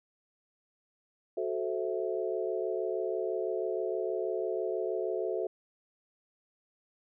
sine chord, F# half-diminished seventh, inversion none, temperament equal with one note detuned, 370 / 436.2 / 523.3 / 659.3 Hz, F#4 / A4 / C5 / E5, 0 / -15 / 0 / 0 cents, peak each -34 / -34 / -38 / -37 dBFS, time 1.37-5.47 s, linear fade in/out 5 ms, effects none

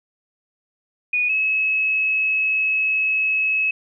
sine tone pair in turn, 2466 / 2577 Hz, D#7 / E7, -16 / -40 cents, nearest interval minor second, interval 76 cents, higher second, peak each -17 dBFS, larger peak neither, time 1.13-1.29 / 1.29-3.71 s, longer second, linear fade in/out 5 ms, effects none

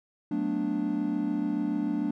triangle chord, B minor seventh, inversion second, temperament equal, 185 / 220 / 246.9 / 293.7 Hz, F#3 / A3 / B3 / D4, 0 / 0 / 0 / 0 cents, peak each -33 / -30 / -32 / -27 dBFS, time 0.31-2.11 s, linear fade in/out 5 ms, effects none

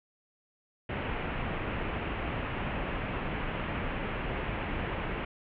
pink low-pass noise, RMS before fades -34 dBFS, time 0.89-5.25 s, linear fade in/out 5 ms, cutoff 2900 Hz, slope 48 dB/octave, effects none

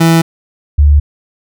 30% pulse / sine tone pair in turn, 164.81 / 72.91 Hz, E3 / D2, 0 / -12 cents, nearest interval octave + major second, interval 1412 cents, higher first, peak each -3 dBFS, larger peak neither, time 0-0.22 / 0.78-1 s, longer neither, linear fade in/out 10 ms, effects none

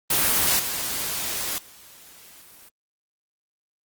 white noise with level steps, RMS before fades -20 / -28 / -48 dBFS, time 0.1-2.69 s, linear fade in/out 5 ms, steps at 0.59 / 1.58 s, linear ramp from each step 2 ms, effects Opus 24 kbps

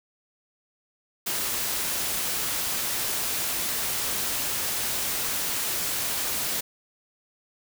white noise, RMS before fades -28 dBFS, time 1.26-6.61 s, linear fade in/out 10 ms, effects none

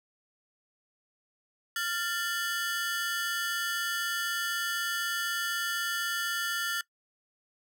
sawtooth ring-modulated tone, 1584 Hz, G6, 18 cents sharp, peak -23 dBFS, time 1.76-6.81 s, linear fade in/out 2 ms, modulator 192 Hz, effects noise-tail reverb RT60 0.1 s tail -21 dB re dry

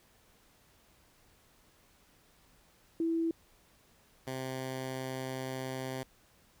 sine / 10% pulse tone pair in turn, 329.6 / 130.8 Hz, E4 / C3, 0 / 0 cents, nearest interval octave + major third, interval 1600 cents, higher first, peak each -28 dBFS, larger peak neither, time 3-3.31 / 4.27-6.03 s, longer second, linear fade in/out 2 ms, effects pink hiss -65 dBFS RMS until 6.6 s

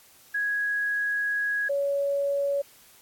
sine tone pair in turn, 1661.2 / 562.4 Hz, G#6 / C#5, 0 / +25 cents, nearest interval octave + perfect fifth, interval 1875 cents, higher first, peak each -24 / -23 dBFS, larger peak second, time 0.34-1.69 / 1.69-2.62 s, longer first, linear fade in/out 10 ms, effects white hiss -55 dBFS RMS until 3.01 s + AAC 64 kbps

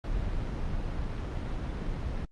brown noise, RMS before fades -32 dBFS, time 0.04-2.25 s, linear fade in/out 2 ms, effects low-pass 5000 Hz 12 dB/octave + Opus 32 kbps

